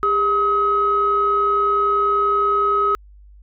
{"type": "tone pair together", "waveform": "sine", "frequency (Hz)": [403.5, 1273], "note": ["G#4", "D#6"], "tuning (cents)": [-50, 39], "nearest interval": "octave + minor sixth", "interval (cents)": 1989, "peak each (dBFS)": [-21, -15], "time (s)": [0.03, 2.95], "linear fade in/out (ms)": 0, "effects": ["tanh soft clip ceiling -7 dBFS", "added 50 Hz sine -42 dBFS peak until 3.42 s"]}